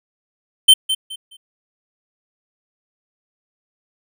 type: tone with echo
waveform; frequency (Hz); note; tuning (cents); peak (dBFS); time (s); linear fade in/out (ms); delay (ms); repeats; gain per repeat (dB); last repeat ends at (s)
square; 3100; G7; -20; -5; 0.68-0.74; 10; 210; 3; -12; 1.37
effects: none